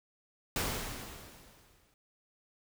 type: noise with exponential decay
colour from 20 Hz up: pink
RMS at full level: -31 dBFS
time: 0.56-1.94 s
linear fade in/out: 1 ms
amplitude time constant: 300 ms
effects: none